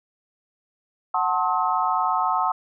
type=chord; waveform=sine; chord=F# diminished seventh; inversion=none; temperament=just; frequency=740 / 888 / 1065.6 / 1278.7 Hz; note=F#5 / A5 / C6 / Eb6; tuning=0 / +16 / +31 / +47 cents; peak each=-25 dBFS; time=1.14-2.52 s; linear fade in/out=5 ms; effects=none